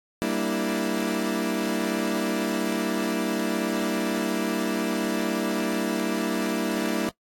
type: chord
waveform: 30% pulse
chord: E half-diminished seventh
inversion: first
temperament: equal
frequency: 196 / 233.1 / 293.7 / 329.6 Hz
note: G3 / Bb3 / D4 / E4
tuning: 0 / 0 / 0 / 0 cents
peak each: -28 / -26 / -28 / -26 dBFS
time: 0.22-7.09 s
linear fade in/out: 0 ms
effects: noise-tail reverb RT60 0.1 s tail -19 dB re dry + AAC 64 kbps